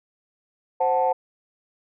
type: chord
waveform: sine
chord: F# diminished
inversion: second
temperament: equal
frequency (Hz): 523.3 / 740 / 880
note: C5 / F#5 / A5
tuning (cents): 0 / 0 / 0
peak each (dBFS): -22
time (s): 0.8-1.13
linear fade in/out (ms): 10
effects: tanh soft clip ceiling -10 dBFS